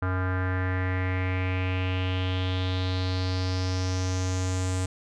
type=tone with low-pass filter sweep; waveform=square; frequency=92.5 Hz; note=F#2; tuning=in tune; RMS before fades=-27 dBFS; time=0.02-4.86 s; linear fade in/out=5 ms; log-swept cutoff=1400 to 8000 Hz; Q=4.3; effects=none